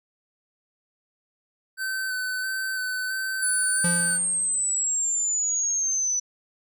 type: tone with vibrato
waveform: square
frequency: 1525 Hz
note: G6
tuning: 48 cents flat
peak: -27 dBFS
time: 1.77-4.19 s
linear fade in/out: 50 ms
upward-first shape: square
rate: 1.5 Hz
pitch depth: 16 cents each way
type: exponential sweep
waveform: sine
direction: down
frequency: 10000 to 5950 Hz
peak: -22 dBFS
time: 3.42-6.2 s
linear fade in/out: 10 ms
type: tone with exponential decay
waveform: square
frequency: 174.4 Hz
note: F3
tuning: 2 cents flat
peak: -23 dBFS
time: 3.84-4.67 s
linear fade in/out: 5 ms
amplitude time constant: 180 ms
effects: none